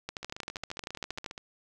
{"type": "two click trains", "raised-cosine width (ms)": 0.2, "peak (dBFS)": [-23, -18], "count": [18, 16], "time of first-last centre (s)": [[0.23, 1.379], [0.09, 1.262]], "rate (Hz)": [14.8, 12.8], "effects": []}